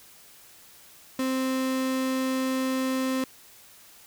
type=tone; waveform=35% pulse; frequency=261.4 Hz; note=C4; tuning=1 cent flat; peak=-23 dBFS; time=1.19-3.24 s; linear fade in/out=2 ms; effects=white hiss -52 dBFS RMS until 4.06 s